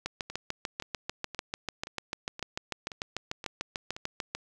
two click trains, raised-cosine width 0.2 ms, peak -23 / -15 dBFS, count 8 / 30, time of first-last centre 0.3-3.965 / 0.06-4.35 s, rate 1.91 / 6.76 Hz, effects none

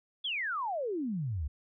sine exponential sweep, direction down, 3499 to 65.41 Hz, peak -31 dBFS, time 0.24-1.48 s, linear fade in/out 10 ms, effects none

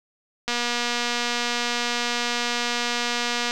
click train, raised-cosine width 0.2 ms, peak -8 dBFS, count 728, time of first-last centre 0.48-3.509 s, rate 240 Hz, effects none

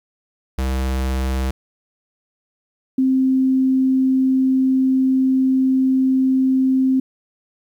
square / sine tone pair in turn, 65.41 / 262.2 Hz, C2 / C4, 0 / +4 cents, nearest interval 2 octaves, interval 2404 cents, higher second, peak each -19 / -13 dBFS, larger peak second, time 0.58-1.51 / 2.98-7 s, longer second, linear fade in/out 5 ms, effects 9-bit

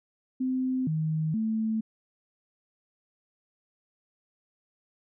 sine tone with pitch steps, 258.1 / 157.1 / 220.5 Hz, C4 / D#3 / A3, -23 / +17 / +4 cents, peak -25 dBFS, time 0.4-1.81 s, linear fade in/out 10 ms, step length 470 ms, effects none

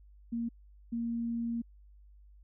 sine tone bursts at uneven times, 233.1 Hz, A#3, in tune, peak -31 dBFS, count 2, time 0.32-0.49 / 0.92-1.62 s, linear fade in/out 10 ms, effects added 50 Hz sine -54 dBFS peak until 2.43 s

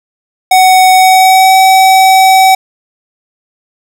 square tone with pitch glide, 747 to 760.9 Hz, F#5 to F#5, +16 to +48 cents, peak -3 dBFS, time 0.51-2.55 s, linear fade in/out 5 ms, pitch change +32 cents, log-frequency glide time 0.93-1.56 s, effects none

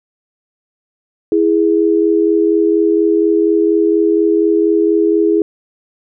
sine tone pair together, 330 / 414.2 Hz, E4 / G#4, +2 / -5 cents, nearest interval major third, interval 393 cents, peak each -12 dBFS, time 1.32-5.42 s, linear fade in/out 2 ms, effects none

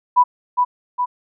sine tone with echo, 987.8 Hz, B5, in tune, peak -8 dBFS, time 0.16-0.24 s, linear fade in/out 20 ms, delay 410 ms, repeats 2, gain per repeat -4 dB, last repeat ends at 1.06 s, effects none

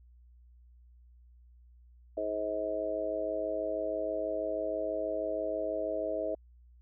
harmonic tone, 106.2 Hz, G#2, 39 cents sharp, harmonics 3 / 4 / 5 / 6, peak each -40 / -39 / -37 / -33 dBFS, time 2.17-6.35 s, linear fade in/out 5 ms, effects added 60 Hz sine -55 dBFS peak until 6.81 s

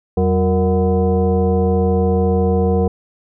sine tone with frequency modulation, 190 Hz, F#3, 46 cents sharp, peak -12 dBFS, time 0.17-2.88 s, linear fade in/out 5 ms, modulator 274 Hz, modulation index 1.5, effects none

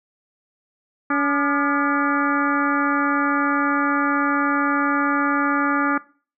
harmonic tone with a mistuned harmonic, 283.8 Hz, C#4, 41 cents sharp, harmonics 1 / 2 / 3 / 4 / 5 / 6 / 7 / 8, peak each -21 / -31 / -29 / -23 / -25 / -28 / -34 / -36 dBFS, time 1.1-5.98 s, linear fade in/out 5 ms, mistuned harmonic 4, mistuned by +95 cents, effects noise-tail reverb RT60 0.4 s tail -20 dB re dry

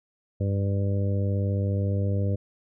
harmonic tone, 99.2 Hz, G2, 21 cents sharp, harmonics 1 / 2 / 3 / 4 / 5 / 6, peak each -23 / -32 / -37 / -39 / -35 / -39 dBFS, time 0.4-2.36 s, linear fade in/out 10 ms, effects none

